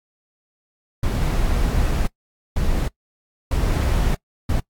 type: noise bursts at uneven times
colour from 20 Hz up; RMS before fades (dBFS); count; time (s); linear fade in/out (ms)
brown; -19; 4; 1.03-2.07 / 2.56-2.88 / 3.51-4.15 / 4.49-4.6; 5
effects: noise-tail reverb RT60 0.1 s tail -22 dB re dry + AAC 64 kbps